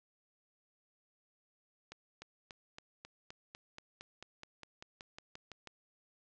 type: accelerating click train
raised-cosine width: 0.2 ms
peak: -30 dBFS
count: 18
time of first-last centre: 1.92-5.673 s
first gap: 300 ms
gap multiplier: 0.96
effects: low-pass 7000 Hz 12 dB/octave